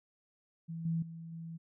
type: tone with level steps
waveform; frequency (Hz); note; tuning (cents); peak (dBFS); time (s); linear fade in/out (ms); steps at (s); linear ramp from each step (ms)
sine; 164.81; E3; 0; -38 / -30 / -43 / -41; 0.68-1.58; 20; 0.85 / 1.02 / 1.32; 5
effects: none